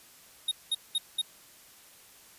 square tone bursts, 3729 Hz, A#7, in tune, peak -26 dBFS, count 4, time 0.48-1.216 s, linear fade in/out 5 ms, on 34 ms, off 200 ms, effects white hiss -55 dBFS RMS until 2.38 s + resampled to 32000 Hz

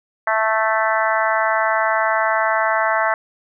harmonic tone, 220 Hz, A3, in tune, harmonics 3 / 4 / 5 / 6 / 7 / 8 / 9, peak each -21 / -22 / -23 / -24 / -24 / -25 / -26 dBFS, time 0.27-3.14 s, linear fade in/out 2 ms, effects none

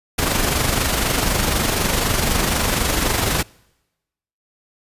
pink noise with amplitude modulation, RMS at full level -17 dBFS, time 0.18-3.43 s, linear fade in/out 10 ms, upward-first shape sine, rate 24 Hz, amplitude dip 45%, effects noise-tail reverb RT60 1.0 s tail -26 dB re dry + resampled to 32000 Hz

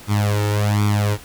sawtooth tone with flanger, 103.83 Hz, G#2, in tune, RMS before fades -18 dBFS, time 0.07-1.18 s, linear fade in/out 50 ms, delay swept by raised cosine 0.86 to 2.26 ms, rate 1.3 Hz, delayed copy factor +0.95, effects pink hiss -41 dBFS RMS until 1.24 s

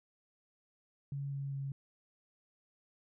sine tone with pitch steps, 140 / 138.79 / 137.59 Hz, C#3 / C#3 / C#3, +18 / +2 / -13 cents, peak -36 dBFS, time 1.12-1.72 s, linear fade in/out 2 ms, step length 200 ms, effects none

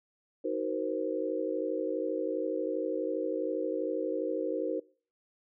sine chord, C half-diminished seventh, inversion first, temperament just, 314 / 376.7 / 470.9 / 523.3 Hz, Eb4 / Gb4 / Bb4 / C5, +16 / +31 / +18 / 0 cents, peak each -35 / -36 / -34 / -35 dBFS, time 0.44-4.8 s, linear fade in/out 10 ms, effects noise-tail reverb RT60 0.4 s tail -22 dB re dry

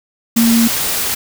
sine tone in noise, 230.7 Hz, A#3, 18 cents flat, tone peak -9 dBFS, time 0.36-0.68 s, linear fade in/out 10 ms, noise white, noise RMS -18 dBFS, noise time 0.36-1.15 s, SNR +6 dB, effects none

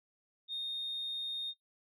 sine tone, 3685 Hz, A#7, 21 cents flat, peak -34 dBFS, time 0.48-1.54 s, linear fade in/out 50 ms, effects noise-tail reverb RT60 0.1 s tail -17 dB re dry + tanh soft clip ceiling -32 dBFS

